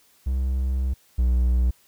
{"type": "tone pair in turn", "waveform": "triangle", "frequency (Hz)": [65.1, 61.45], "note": ["C2", "B1"], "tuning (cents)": [-8, -8], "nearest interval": "minor second", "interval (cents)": 100, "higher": "first", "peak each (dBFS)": [-19, -15], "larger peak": "second", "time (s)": [[0.26, 0.94], [1.18, 1.71]], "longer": "first", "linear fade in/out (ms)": 10, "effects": ["white hiss -59 dBFS RMS until 1.87 s"]}